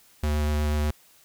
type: tone with vibrato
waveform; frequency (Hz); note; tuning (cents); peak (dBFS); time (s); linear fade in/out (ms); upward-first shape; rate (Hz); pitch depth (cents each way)
square; 75; D2; +37; -23; 0.23-0.91; 5; square; 8.1; 8
effects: white hiss -57 dBFS RMS until 1.24 s